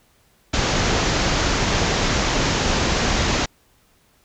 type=low-pass noise; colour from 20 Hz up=pink; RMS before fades=-20 dBFS; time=0.53-3.46 s; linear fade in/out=10 ms; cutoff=7100 Hz; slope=96 dB/octave; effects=pink hiss -59 dBFS RMS until 4.24 s